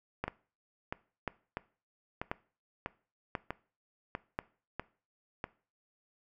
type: two click trains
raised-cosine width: 0.5 ms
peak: -18 / -20 dBFS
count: 5 / 9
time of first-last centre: 0.24-4.389 / 0.28-5.441 s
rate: 0.964 / 1.55 Hz
effects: noise-tail reverb RT60 0.4 s tail -20 dB re dry